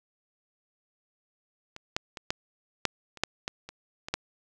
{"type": "clicks", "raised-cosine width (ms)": 0.2, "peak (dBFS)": [-24, -10, -21, -10, -6, -28, -7, -14, -24, -19, -9], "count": 11, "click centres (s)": [1.764, 1.965, 2.172, 2.305, 2.853, 3.173, 3.236, 3.479, 3.69, 4.085, 4.14], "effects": []}